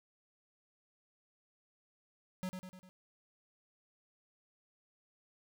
square tone with echo, 185 Hz, F#3, in tune, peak -37 dBFS, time 2.43-2.49 s, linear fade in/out 0 ms, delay 100 ms, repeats 4, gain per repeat -5 dB, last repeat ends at 2.89 s, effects none

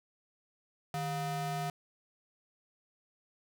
square ring-modulated tone, 277.2 Hz, C#4, in tune, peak -31 dBFS, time 0.94-1.7 s, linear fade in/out 2 ms, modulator 432 Hz, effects none

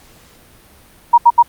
sine tone bursts, 947 Hz, A#5, 27 cents sharp, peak -3 dBFS, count 3, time 1.13-1.428 s, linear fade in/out 10 ms, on 50 ms, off 74 ms, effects pink hiss -46 dBFS RMS until 1.48 s + Opus 48 kbps

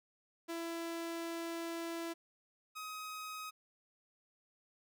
sawtooth tone pair in turn, 334.2 / 1261.8 Hz, E4 / D#6, +24 / +24 cents, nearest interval octave + major seventh, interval 2300 cents, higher second, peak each -35 / -39 dBFS, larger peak first, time 0.48-2.14 / 2.75-3.51 s, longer first, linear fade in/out 20 ms, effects none

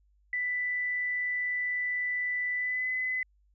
sine tone with pitch glide, 1984 to 2018 Hz, B6 to B6, +7 to +37 cents, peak -28 dBFS, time 0.33-3.23 s, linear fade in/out 2 ms, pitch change +30 cents, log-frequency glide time 2.55-2.89 s, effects added 50 Hz sine -63 dBFS peak until 3.54 s

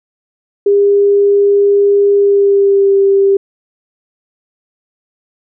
sine tone with pitch glide, 403.3 to 393.9 Hz, G4 to G4, +49 to +8 cents, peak -6 dBFS, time 0.66-3.37 s, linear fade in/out 5 ms, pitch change -41 cents, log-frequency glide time 2.15-2.96 s, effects none

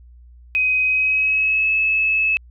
sine tone with pitch glide, 2518 to 2595 Hz, D#7 to E7, +20 to -28 cents, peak -15 dBFS, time 0.55-2.37 s, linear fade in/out 0 ms, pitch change +52 cents, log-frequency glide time 0.84-1.72 s, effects added 60 Hz sine -42 dBFS peak until 2.5 s

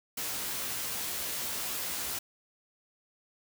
white noise with comb filter, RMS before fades -35 dBFS, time 0.17-2.19 s, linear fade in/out 5 ms, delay 16 ms, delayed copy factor +0.75, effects none

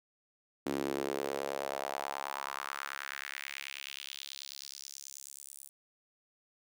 sawtooth tone with high-pass filter sweep, 69.3 Hz, C#2, in tune, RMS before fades -40 dBFS, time 0.66-5.69 s, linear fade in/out 5 ms, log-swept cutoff 290 to 9800 Hz, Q 2.5, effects none

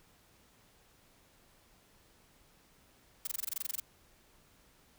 blue noise bursts, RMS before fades -35 dBFS, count 13, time 3.25-3.8 s, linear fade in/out 5 ms, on 22 ms, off 22 ms, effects pink hiss -65 dBFS RMS until 4.98 s

